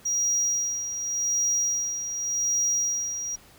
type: tone with tremolo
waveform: triangle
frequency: 5730 Hz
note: F8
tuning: 44 cents sharp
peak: -20 dBFS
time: 0.05-3.36 s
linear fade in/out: 10 ms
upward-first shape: sine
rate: 0.87 Hz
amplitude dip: 60%
effects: pink hiss -53 dBFS RMS until 3.58 s